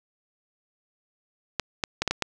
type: clicks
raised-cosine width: 0.2 ms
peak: -7 dBFS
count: 6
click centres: 1.597 / 1.838 / 2.02 / 2.077 / 2.11 / 2.223 s
effects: none